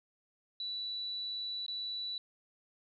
sine tone with dropouts, 3951 Hz, B7, in tune, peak -36 dBFS, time 0.6-2.18 s, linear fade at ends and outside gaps 2 ms, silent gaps 1.664-1.681 s, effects none

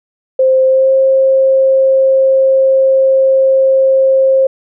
sine tone with pitch glide, 523.3 to 532.4 Hz, C5 to C5, 0 to +30 cents, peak -6 dBFS, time 0.39-4.47 s, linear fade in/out 5 ms, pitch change +30 cents, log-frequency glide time 0.65-0.92 s, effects none

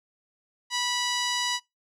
5% pulse tone with low-pass filter, 980 Hz, B5, 14 cents flat, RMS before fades -28 dBFS, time 0.7-1.6 s, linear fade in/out 50 ms, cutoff 5100 Hz, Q 0.88, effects noise-tail reverb RT60 0.2 s tail -23 dB re dry

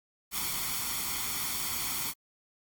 white noise with comb filter, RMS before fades -33 dBFS, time 0.31-2.14 s, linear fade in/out 50 ms, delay 0.9 ms, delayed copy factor +0.65, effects Opus 48 kbps

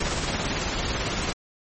pink noise with tremolo, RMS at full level -25 dBFS, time 0-1.33 s, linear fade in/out 5 ms, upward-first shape triangle, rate 18 Hz, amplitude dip 40%, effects MP3 32 kbps

